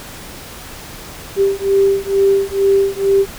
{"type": "beating tone pair", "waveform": "sine", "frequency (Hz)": [392, 394.2], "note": ["G4", "G4"], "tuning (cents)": [0, 10], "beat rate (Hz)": 2.2, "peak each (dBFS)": -14, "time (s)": [1.36, 3.26], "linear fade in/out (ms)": 50, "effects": ["pink hiss -33 dBFS RMS until 3.38 s"]}